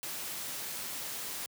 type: noise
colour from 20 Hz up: white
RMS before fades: -39 dBFS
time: 0.03-1.46 s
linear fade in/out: 0 ms
effects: high-pass 100 Hz 12 dB/octave